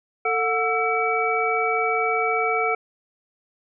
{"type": "tone cluster", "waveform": "sine", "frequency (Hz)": [446.3, 728, 1328, 2283], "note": ["A4", "F#5", "E6", "D7"], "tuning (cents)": [25, -28, 12, -50], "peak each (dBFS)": -25, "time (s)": [0.25, 2.75], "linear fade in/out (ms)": 5, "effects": []}